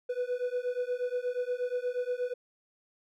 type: beating tone pair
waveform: triangle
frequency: 490.8 / 499.2 Hz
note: B4 / B4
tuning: -11 / +19 cents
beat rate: 8.4 Hz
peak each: -31 dBFS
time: 0.09-2.34 s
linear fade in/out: 10 ms
effects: none